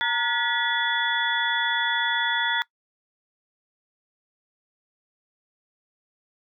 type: tone cluster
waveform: sine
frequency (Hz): 924 / 1438 / 1705 / 1943 / 3425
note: A#5 / F#6 / G#6 / B6 / A7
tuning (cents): -16 / -50 / +45 / -29 / -47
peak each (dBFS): -28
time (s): 0.01-2.62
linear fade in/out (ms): 0
effects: noise-tail reverb RT60 0.1 s tail -22 dB re dry